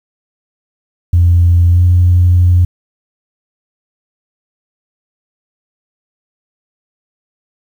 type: tone with pitch glide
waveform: sine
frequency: 86.6 to 88.78 Hz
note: F2 to F2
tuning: -14 to +29 cents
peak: -4 dBFS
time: 1.13-2.65 s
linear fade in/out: 5 ms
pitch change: +43 cents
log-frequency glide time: 1.7-1.8 s
effects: tanh soft clip ceiling -1 dBFS + 7-bit